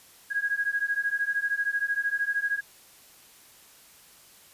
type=beating tone pair; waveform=sine; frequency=1639 / 1652 Hz; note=G#6 / G#6; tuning=-23 / -10 cents; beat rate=13 Hz; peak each=-28 dBFS; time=0.3-2.61 s; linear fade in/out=20 ms; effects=white hiss -54 dBFS RMS until 4.53 s + resampled to 32000 Hz